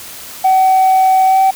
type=tone with pitch glide; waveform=sine; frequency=757 to 767.6 Hz; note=F#5 to G5; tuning=+39 to -37 cents; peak=-5 dBFS; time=0.44-1.51 s; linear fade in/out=10 ms; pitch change=+24 cents; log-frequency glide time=1.26-1.4 s; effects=tanh soft clip ceiling -5 dBFS + white hiss -31 dBFS RMS until 1.55 s